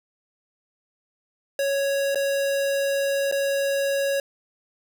square tone with dropouts, 554.4 Hz, C#5, in tune, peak -22 dBFS, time 1.59-4.2 s, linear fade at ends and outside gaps 2 ms, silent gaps 2.147-2.156 / 3.314-3.323 s, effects none

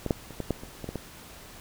clicks, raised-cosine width 2 ms, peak -16 / -9 / -28 / -17 / -12 / -26 / -22 / -20 / -18 dBFS, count 9, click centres 0.063 / 0.108 / 0.307 / 0.403 / 0.507 / 0.635 / 0.843 / 0.89 / 0.957 s, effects pink hiss -47 dBFS RMS until 1.6 s

